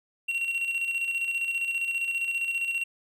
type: tone with tremolo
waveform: triangle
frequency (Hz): 2742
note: F7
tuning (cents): -32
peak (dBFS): -23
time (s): 0.28-2.84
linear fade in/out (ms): 10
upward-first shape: square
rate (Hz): 15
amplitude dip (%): 45
effects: none